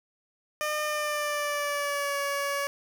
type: tone with pitch glide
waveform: 15% pulse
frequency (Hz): 605 to 564.5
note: D#5 to C#5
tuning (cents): -49 to +31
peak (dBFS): -21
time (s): 0.61-2.67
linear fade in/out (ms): 0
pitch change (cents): -120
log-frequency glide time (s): 0.84-2.18
effects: none